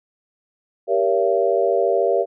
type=chord; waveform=sine; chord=G diminished seventh; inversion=none; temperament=just; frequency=392 / 470.4 / 564.5 / 677.4 Hz; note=G4 / Bb4 / Db5 / Fb5; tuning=0 / +16 / +31 / +47 cents; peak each=-21 dBFS; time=0.87-2.26 s; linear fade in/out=50 ms; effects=none